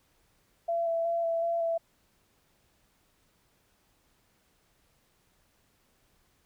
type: tone with vibrato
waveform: sine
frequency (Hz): 671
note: E5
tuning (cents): +31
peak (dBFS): -26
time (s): 0.68-1.78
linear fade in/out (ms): 10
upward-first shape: square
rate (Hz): 2.7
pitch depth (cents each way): 14
effects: pink hiss -69 dBFS RMS until 6.45 s